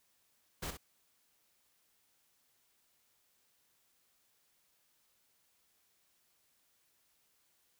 pink noise with echo, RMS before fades -40 dBFS, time 0.62-0.71 s, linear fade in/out 10 ms, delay 63 ms, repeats 1, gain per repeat -8 dB, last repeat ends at 0.773 s, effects white hiss -74 dBFS RMS until 7.79 s

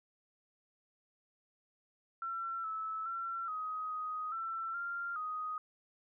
sine tone with pitch steps, 1352 / 1305 / 1355 / 1259 / 1252 / 1340 / 1390 / 1249 Hz, E6 / E6 / E6 / D#6 / D#6 / E6 / F6 / D#6, +43 / -18 / +47 / +20 / +10 / +28 / -9 / +6 cents, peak -36 dBFS, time 2.22-5.58 s, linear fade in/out 2 ms, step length 420 ms, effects none

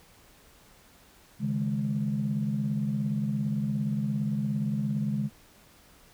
sine chord, C# suspended second, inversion none, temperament just, 138.59 / 155.92 / 207.9 Hz, C#3 / D#3 / G#3, 0 / +4 / +2 cents, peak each -30 / -33 / -28 dBFS, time 1.39-5.3 s, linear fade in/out 50 ms, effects tanh soft clip ceiling -18 dBFS + pink hiss -57 dBFS RMS until 6.13 s

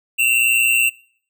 square tone pair together, 2637 / 2758 Hz, E7 / F7, 0 / -22 cents, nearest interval minor second, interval 78 cents, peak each -19 / -16 dBFS, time 0.18-0.9 s, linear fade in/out 20 ms, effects noise-tail reverb RT60 0.6 s tail -24 dB re dry

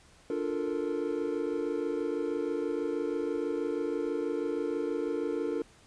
triangle chord, Bb major seventh, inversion first, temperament equal, 293.7 / 349.2 / 440 / 466.2 Hz, D4 / F4 / A4 / Bb4, 0 / 0 / 0 / 0 cents, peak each -33 dBFS, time 0.3-5.62 s, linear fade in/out 2 ms, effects pink hiss -59 dBFS RMS until 5.86 s + resampled to 22050 Hz

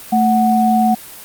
sine tone pair together, 221.2 / 740 Hz, A3 / F#5, +9 / 0 cents, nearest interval octave + major sixth, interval 2091 cents, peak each -13 dBFS, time 0.12-0.95 s, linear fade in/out 10 ms, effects white hiss -35 dBFS RMS until 1.24 s + Opus 32 kbps

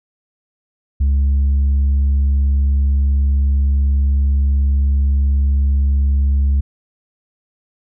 sine tone with tanh clipping, 69.3 Hz, C#2, in tune, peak -12 dBFS, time 1-6.61 s, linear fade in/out 10 ms, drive 2 dB, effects none

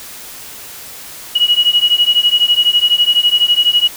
sine beating tone pair, 2902 / 2914 Hz, F#7 / F#7, -34 / -27 cents, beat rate 12 Hz, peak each -12 dBFS, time 1.35-3.88 s, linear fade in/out 10 ms, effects white hiss -32 dBFS RMS until 3.96 s

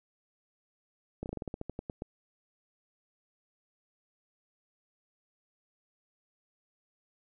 slowing click train, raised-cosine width 2 ms, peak -23 dBFS, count 13, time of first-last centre 1.23-2.021 s, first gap 29 ms, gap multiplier 1.14, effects none

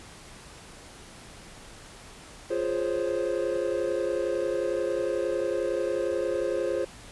triangle chord, Db major seventh, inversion first, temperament equal, 349.2 / 415.3 / 523.3 / 554.4 Hz, F4 / Ab4 / C5 / Db5, 0 / 0 / 0 / 0 cents, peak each -29 / -30 / -27 / -32 dBFS, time 2.5-6.85 s, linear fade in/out 10 ms, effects pink hiss -47 dBFS RMS until 7.11 s + resampled to 24000 Hz

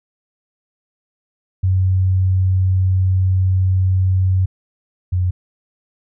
sine tone pair in turn, 93.5 / 90.79 Hz, F#2 / F#2, +19 / -32 cents, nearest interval minor second, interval 51 cents, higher first, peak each -12 / -14 dBFS, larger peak first, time 1.63-4.46 / 5.12-5.31 s, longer first, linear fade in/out 10 ms, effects none

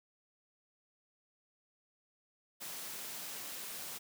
white high-pass noise, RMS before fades -44 dBFS, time 2.6-3.99 s, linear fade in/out 20 ms, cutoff 120 Hz, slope 48 dB/octave, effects none

